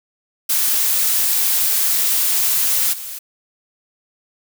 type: noise with level steps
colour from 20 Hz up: blue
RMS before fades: -17 / -30 dBFS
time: 0.49-3.19 s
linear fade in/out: 10 ms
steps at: 2.92 s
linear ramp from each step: 20 ms
effects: none